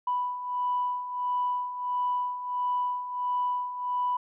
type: beating tone pair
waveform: sine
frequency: 987.8 / 989.3 Hz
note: B5 / B5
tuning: 0 / +3 cents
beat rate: 1.5 Hz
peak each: -33 / -27 dBFS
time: 0.07-4.17 s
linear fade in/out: 5 ms
effects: tanh soft clip ceiling -19 dBFS